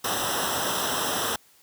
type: noise with comb filter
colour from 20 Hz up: pink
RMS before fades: -27 dBFS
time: 0.04-1.36 s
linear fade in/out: 5 ms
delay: 0.44 ms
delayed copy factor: -0.95
effects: white hiss -58 dBFS RMS until 1.62 s + high-pass 60 Hz 12 dB/octave